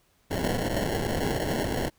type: noise with sample-and-hold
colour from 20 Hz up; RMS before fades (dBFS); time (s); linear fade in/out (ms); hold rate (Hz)
blue; -28; 0.3-1.9; 20; 1225
effects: pink hiss -66 dBFS RMS until 1.98 s